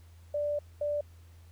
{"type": "tone bursts at uneven times", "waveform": "sine", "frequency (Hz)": 587.3, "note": "D5", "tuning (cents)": 0, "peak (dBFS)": -28, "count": 2, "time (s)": [[0.34, 0.59], [0.81, 1.01]], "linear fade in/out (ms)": 5, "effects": ["added 84 Hz sine -51 dBFS peak until 1.51 s", "pink hiss -65 dBFS RMS until 1.51 s"]}